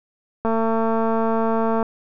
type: click train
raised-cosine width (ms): 1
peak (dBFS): -9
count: 311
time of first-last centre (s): 0.45-1.828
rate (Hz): 225
effects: none